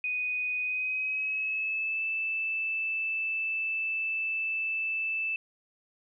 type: tone with pitch glide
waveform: sine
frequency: 2489 to 2637 Hz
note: D#7 to E7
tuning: 0 to 0 cents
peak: -28 dBFS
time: 0.04-5.36 s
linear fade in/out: 2 ms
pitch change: +100 cents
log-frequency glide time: 0.61-2.03 s
effects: none